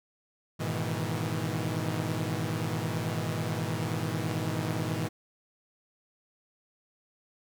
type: chord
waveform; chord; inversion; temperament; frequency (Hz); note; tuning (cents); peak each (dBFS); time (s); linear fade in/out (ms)
sawtooth; E major seventh; first; equal with one note detuned; 103.83 / 121.56 / 155.56 / 164.81; G#2 / B2 / D#3 / E3; 0 / -27 / 0 / 0; -31; 0.59-5.09; 20
effects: none